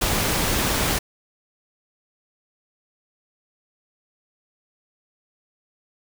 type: noise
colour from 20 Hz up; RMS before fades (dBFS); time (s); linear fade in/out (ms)
pink; -22; 0.01-0.99; 10
effects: none